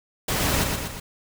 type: noise with echo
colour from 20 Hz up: pink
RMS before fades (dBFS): -24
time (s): 0.28-0.64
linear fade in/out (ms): 5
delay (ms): 120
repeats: 3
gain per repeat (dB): -4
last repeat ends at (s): 1
effects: none